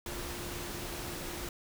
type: tone in noise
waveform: sine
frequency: 350 Hz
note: F4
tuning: 4 cents sharp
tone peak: -46 dBFS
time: 0.06-1.49 s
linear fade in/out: 2 ms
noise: pink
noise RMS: -40 dBFS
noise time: 0.06-1.49 s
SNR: -9 dB
effects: none